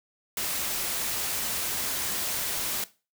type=noise; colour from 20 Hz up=white; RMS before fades=-30 dBFS; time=0.37-2.84 s; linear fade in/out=2 ms; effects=noise-tail reverb RT60 0.3 s tail -17 dB re dry